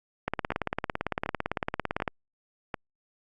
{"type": "two click trains", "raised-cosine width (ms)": 0.5, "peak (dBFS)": [-12, -15], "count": [33, 4], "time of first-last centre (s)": [[0.28, 2.078], [0.52, 2.742]], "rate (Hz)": [17.8, 1.35], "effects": ["Opus 48 kbps"]}